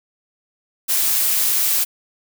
blue noise, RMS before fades -18 dBFS, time 0.88-1.85 s, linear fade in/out 20 ms, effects none

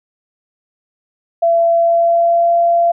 sine tone with pitch glide, 674 to 684.2 Hz, E5 to F5, +38 to -36 cents, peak -9 dBFS, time 1.42-2.92 s, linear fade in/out 10 ms, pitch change +26 cents, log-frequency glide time 1.7-2.54 s, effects none

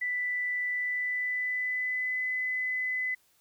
sine tone with pitch glide, 1982 to 2013 Hz, B6 to B6, +6 to +33 cents, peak -28 dBFS, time 0.01-3.15 s, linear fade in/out 10 ms, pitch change +27 cents, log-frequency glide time 0.69-2.23 s, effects white hiss -67 dBFS RMS until 3.4 s

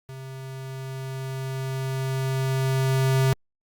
square tone with level ramp, 132.7 Hz, C3, 25 cents sharp, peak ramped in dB -37 to -18 dBFS, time 0.09-3.33 s, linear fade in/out 0 ms, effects Opus 48 kbps

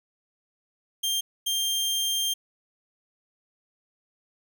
sawtooth tone bursts at uneven times, 3185 Hz, G7, 27 cents sharp, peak -21 dBFS, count 2, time 1.03-1.21 / 1.46-2.34 s, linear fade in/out 10 ms, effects none

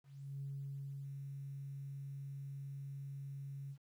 sine tone with ADSR envelope, 138.59 Hz, C#3, in tune, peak -40 dBFS, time 0.03-3.78 s, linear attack 380 ms, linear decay 640 ms, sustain -3 dB, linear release 72 ms, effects tanh soft clip ceiling -36 dBFS + 12-bit

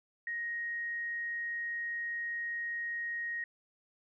sine tone, 1875 Hz, A#6, 10 cents sharp, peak -34 dBFS, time 0.27-3.44 s, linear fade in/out 2 ms, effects none

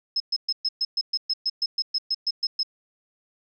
sine tone bursts, 5170 Hz, E8, 34 cents flat, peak -21 dBFS, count 16, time 0.16-2.632 s, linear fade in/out 5 ms, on 42 ms, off 120 ms, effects none

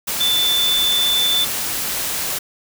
sine tone in noise, 3520 Hz, A7, in tune, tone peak -15 dBFS, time 0.2-1.45 s, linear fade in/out 10 ms, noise white, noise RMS -23 dBFS, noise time 0.07-2.39 s, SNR +5 dB, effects none

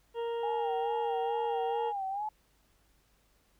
harmonic tone, 466.2 Hz, A#4, in tune, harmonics 1 / 2 / 3 / 4 / 6 / 7, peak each -32 / -40 / -54 / -55 / -52 / -55 dBFS, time 0.14-1.93 s, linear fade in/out 50 ms
sine tone with vibrato, 809 Hz, G#5, 46 cents flat, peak -32 dBFS, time 0.43-2.29 s, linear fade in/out 5 ms, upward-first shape sine, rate 2.3 Hz, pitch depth 100 cents each way
effects added 50 Hz sine -70 dBFS peak until 3.59 s + pink hiss -70 dBFS RMS until 3.59 s

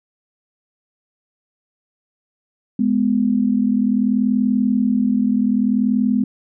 sine tone pair together, 209.8 / 250.4 Hz, G#3 / B3, +18 / +24 cents, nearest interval minor third, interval 306 cents, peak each -17 dBFS, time 2.79-6.24 s, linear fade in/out 5 ms, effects none

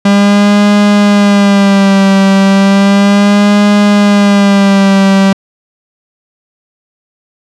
45% pulse tone with vibrato, 200 Hz, G3, 35 cents sharp, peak -4 dBFS, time 0.05-5.33 s, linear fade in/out 5 ms, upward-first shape sine, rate 0.34 Hz, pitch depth 48 cents each way, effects low-pass 6000 Hz 12 dB/octave

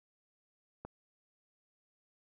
click, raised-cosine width 1 ms, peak -29 dBFS, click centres 0.85 s, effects none

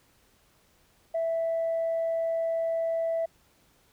sine tone, 659.3 Hz, E5, in tune, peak -24 dBFS, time 1.14-3.26 s, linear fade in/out 10 ms, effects tanh soft clip ceiling -22 dBFS + pink hiss -64 dBFS RMS until 3.92 s

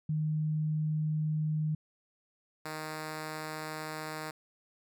sine / 5% pulse tone pair in turn, 154.3 / 155.64 Hz, D#3 / D#3, -14 / +1 cents, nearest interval unison, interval 15 cents, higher second, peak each -28 / -26 dBFS, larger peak second, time 0.09-1.75 / 2.65-4.31 s, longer neither, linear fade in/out 5 ms, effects none

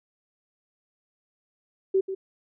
sine tone with echo, 383.5 Hz, G4, 38 cents flat, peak -18 dBFS, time 1.94-2.01 s, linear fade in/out 10 ms, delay 140 ms, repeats 1, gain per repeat -10 dB, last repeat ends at 2.15 s, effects none

